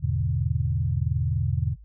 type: chord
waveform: sine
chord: E dominant seventh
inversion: none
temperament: equal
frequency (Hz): 82.41 / 103.83 / 123.47 / 146.83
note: E2 / G#2 / B2 / D3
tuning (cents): 0 / 0 / 0 / 0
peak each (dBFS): -27 / -29 / -27 / -29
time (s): 0-1.76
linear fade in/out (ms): 50
effects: noise-tail reverb RT60 0.1 s tail -22 dB re dry + added 53 Hz sine -44 dBFS peak until 1.84 s